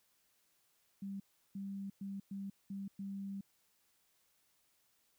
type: tone bursts at uneven times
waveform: sine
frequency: 196.9 Hz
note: G3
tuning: 8 cents sharp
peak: -40 dBFS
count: 6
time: 1.02-1.2 / 1.55-1.9 / 2.01-2.2 / 2.31-2.5 / 2.7-2.88 / 2.99-3.41 s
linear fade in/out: 5 ms
effects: white hiss -75 dBFS RMS until 5.18 s